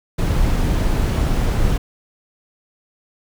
brown noise, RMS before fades -17 dBFS, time 0.18-1.78 s, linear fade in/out 10 ms, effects none

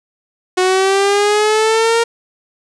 sawtooth linear sweep, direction up, 365.5 to 466.2 Hz, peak -7 dBFS, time 0.57-2.04 s, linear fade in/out 10 ms, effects resampled to 22050 Hz + 7-bit

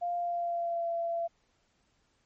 sine tone with pitch glide, 699 to 677.1 Hz, F5 to E5, +1 to +46 cents, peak -29 dBFS, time 0.01-1.28 s, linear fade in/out 20 ms, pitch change -55 cents, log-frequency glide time 0.15-0.89 s, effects pink hiss -72 dBFS RMS until 2.25 s + MP3 32 kbps

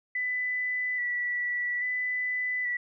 sine tone with vibrato, 1975.5 Hz, B6, in tune, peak -27 dBFS, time 0.15-2.77 s, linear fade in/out 5 ms, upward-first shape square, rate 0.6 Hz, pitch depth 19 cents each way, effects none

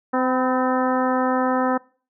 harmonic tone with a mistuned harmonic, 256.9 Hz, C4, 32 cents flat, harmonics 1 / 2 / 3 / 4 / 5 / 6 / 7, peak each -22 / -24 / -25 / -27 / -27 / -34 / -34 dBFS, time 0.13-1.78 s, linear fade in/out 10 ms, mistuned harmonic 4, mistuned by -37 cents, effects noise-tail reverb RT60 0.4 s tail -23 dB re dry

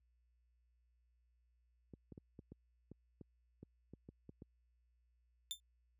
clicks, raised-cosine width 3 ms, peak -39 dBFS, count 12, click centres 1.937 / 2.122 / 2.178 / 2.391 / 2.52 / 2.916 / 3.212 / 3.63 / 3.936 / 4.089 / 4.293 / 4.421 s
sawtooth tone with exponential decay, 3564 Hz, A7, 22 cents sharp, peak -33 dBFS, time 5.51-5.6 s, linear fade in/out 0 ms, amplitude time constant 19 ms
effects added 60 Hz sine -70 dBFS peak until 5.99 s + high-pass 60 Hz 12 dB/octave

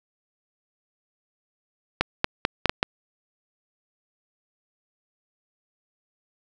clicks, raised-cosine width 0.3 ms, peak -3 dBFS, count 6, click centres 2.01 / 2.244 / 2.451 / 2.657 / 2.695 / 2.829 s, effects none

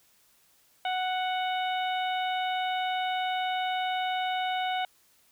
harmonic tone, 740 Hz, F#5, in tune, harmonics 1 / 2 / 3 / 4 / 5, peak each -28 / -37 / -38 / -38 / -40 dBFS, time 0.85-4.85 s, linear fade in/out 2 ms, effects white hiss -64 dBFS RMS until 5.31 s

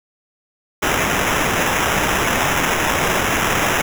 blue noise with sample-and-hold, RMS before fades -18 dBFS, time 0.82-3.82 s, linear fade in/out 10 ms, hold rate 4410 Hz, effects none

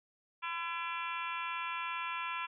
harmonic tone, 337.5 Hz, E4, 41 cents sharp, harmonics 3 / 4 / 5 / 6 / 7 / 8 / 9 / 10, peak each -39 / -42 / -47 / -53 / -42 / -44 / -53 / -51 dBFS, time 0.42-2.47 s, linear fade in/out 20 ms, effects none

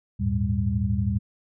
sine tone cluster, 79.2 / 101.7 / 114 / 198.5 Hz, D#2 / G#2 / A#2 / G3, +31 / -36 / -38 / +22 cents, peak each -27 dBFS, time 0.19-1.19 s, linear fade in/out 20 ms, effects none

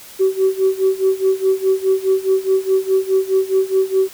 sine tone with tremolo, 381.5 Hz, G4, 47 cents flat, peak -9 dBFS, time 0.19-4.09 s, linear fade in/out 20 ms, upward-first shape sine, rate 4.8 Hz, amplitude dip 90%, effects tanh soft clip ceiling -6 dBFS + white hiss -39 dBFS RMS until 4.13 s

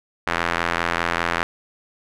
sawtooth tone with band-pass filter, 85 Hz, F2, 46 cents flat, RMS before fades -23 dBFS, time 0.27-1.43 s, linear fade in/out 0 ms, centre 1600 Hz, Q 1.3, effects none

